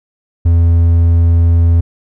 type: tone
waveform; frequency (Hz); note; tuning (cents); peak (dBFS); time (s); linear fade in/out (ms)
triangle; 84.3; E2; +39; -4; 0.45-1.81; 10
effects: none